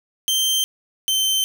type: tone pair in turn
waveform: sawtooth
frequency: 3136 / 3098 Hz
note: G7 / G7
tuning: 0 / -21 cents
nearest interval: unison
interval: 21 cents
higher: first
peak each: -14 dBFS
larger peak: neither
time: 0.28-0.64 / 1.08-1.44 s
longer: neither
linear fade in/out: 0 ms
effects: none

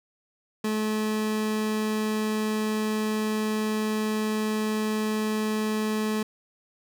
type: tone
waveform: 30% pulse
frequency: 215.5 Hz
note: A3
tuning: 36 cents flat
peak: -22 dBFS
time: 0.64-6.23 s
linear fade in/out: 5 ms
effects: none

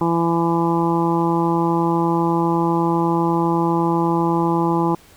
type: harmonic tone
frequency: 168 Hz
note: E3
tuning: 33 cents sharp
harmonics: 1 / 2 / 3 / 4 / 5 / 6 / 7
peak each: -21 / -19 / -29 / -34 / -23 / -24 / -32 dBFS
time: 0.01-4.95 s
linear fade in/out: 2 ms
effects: pink hiss -49 dBFS RMS until 5.16 s

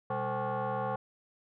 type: tone with frequency modulation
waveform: sine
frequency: 123.47 Hz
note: B2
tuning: in tune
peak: -29 dBFS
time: 0.1-0.96 s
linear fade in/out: 5 ms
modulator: 323 Hz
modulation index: 3.2
effects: tanh soft clip ceiling -26 dBFS

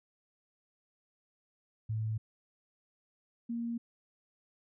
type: tone pair in turn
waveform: sine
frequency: 109.7 / 233.9 Hz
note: A2 / A#3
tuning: -5 / +6 cents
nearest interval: octave + minor second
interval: 1311 cents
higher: second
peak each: -31 / -33 dBFS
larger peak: first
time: 1.89-2.18 / 3.49-3.78 s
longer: neither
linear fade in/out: 10 ms
effects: none

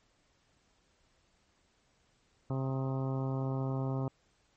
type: harmonic tone with a mistuned harmonic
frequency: 133.1 Hz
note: C3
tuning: 30 cents sharp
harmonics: 1 / 2 / 3 / 4 / 5 / 6 / 7 / 8 / 9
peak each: -32 / -38 / -42 / -44 / -46 / -48 / -49 / -50 / -51 dBFS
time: 2.5-4.08 s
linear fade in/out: 2 ms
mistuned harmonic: 9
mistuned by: +71 cents
effects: pink hiss -71 dBFS RMS until 4.56 s + MP3 32 kbps

